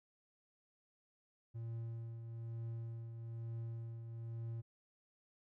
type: tone with tremolo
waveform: triangle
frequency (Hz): 115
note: A#2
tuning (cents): -23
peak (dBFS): -38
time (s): 1.54-4.62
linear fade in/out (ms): 20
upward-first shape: triangle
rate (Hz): 1.1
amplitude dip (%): 50
effects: none